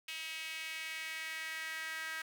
sawtooth tone with high-pass filter sweep, 319.8 Hz, D#4, 48 cents sharp, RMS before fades -42 dBFS, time 0.08-2.22 s, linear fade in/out 5 ms, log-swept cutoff 2600 to 1700 Hz, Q 3.5, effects 11-bit

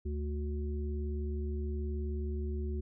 harmonic tone, 73.42 Hz, D2, in tune, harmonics 1 / 3 / 5, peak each -33 / -43 / -42 dBFS, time 0.05-2.81 s, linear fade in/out 10 ms, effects none

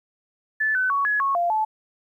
sine tone with pitch steps, 1743 / 1512 / 1119 / 1688 / 1100 / 694 / 868 Hz, A6 / F#6 / C#6 / G#6 / C#6 / F5 / A5, -17 / +37 / +16 / +28 / -14 / -11 / -24 cents, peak -19 dBFS, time 0.6-1.65 s, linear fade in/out 10 ms, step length 150 ms, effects 10-bit

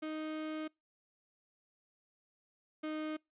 35% pulse tone pair in turn, 311.1 / 309.3 Hz, D#4 / D#4, 0 / -10 cents, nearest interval unison, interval 10 cents, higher first, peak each -36 / -35 dBFS, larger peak second, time 0.02-0.68 / 2.83-3.17 s, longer first, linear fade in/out 10 ms, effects noise-tail reverb RT60 0.2 s tail -26 dB re dry + resampled to 8000 Hz

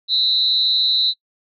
sine tone with amplitude modulation, 3966 Hz, B7, 7 cents sharp, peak -10 dBFS, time 0.08-1.14 s, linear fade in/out 50 ms, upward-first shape sine, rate 221 Hz, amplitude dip 100%, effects noise-tail reverb RT60 0.1 s tail -24 dB re dry

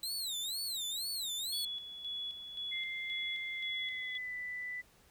sawtooth tone with vibrato, 3951 Hz, B7, in tune, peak -33 dBFS, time 0.03-1.65 s, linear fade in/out 2 ms, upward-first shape sine, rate 2.1 Hz, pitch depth 210 cents each way
sine tone with tremolo, 3393 Hz, G#7, 36 cents sharp, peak -37 dBFS, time 1.52-4.18 s, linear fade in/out 10 ms, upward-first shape square, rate 1.9 Hz, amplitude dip 55%
sine tone with pitch glide, 2093 to 1987 Hz, C7 to B6, 0 to +10 cents, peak -38 dBFS, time 2.71-4.82 s, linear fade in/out 20 ms, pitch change -90 cents, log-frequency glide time 3.53-4.36 s
effects pink hiss -65 dBFS RMS until 5.1 s

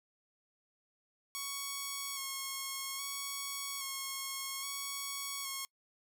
5% pulse tone with vibrato, 1100 Hz, C#6, 14 cents flat, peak -26 dBFS, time 1.35-5.65 s, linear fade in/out 0 ms, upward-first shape square, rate 0.61 Hz, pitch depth 22 cents each way, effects noise-tail reverb RT60 0.1 s tail -25 dB re dry

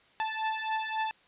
sawtooth beating tone pair, 876 / 879.7 Hz, A5 / A5, -8 / -1 cents, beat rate 3.7 Hz, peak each -29 dBFS, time 0.2-1.11 s, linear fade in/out 0 ms, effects white hiss -62 dBFS RMS until 1.27 s + resampled to 8000 Hz

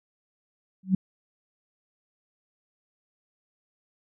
sine tone with exponential growth, 188.7 Hz, F#3, 34 cents sharp, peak -14 dBFS, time 0.83-0.95 s, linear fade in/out 5 ms, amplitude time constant 25 ms, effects none

